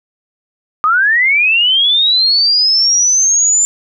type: linear sweep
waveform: sine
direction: up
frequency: 1200 to 7190 Hz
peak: -8 dBFS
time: 0.84-3.65 s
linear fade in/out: 0 ms
effects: none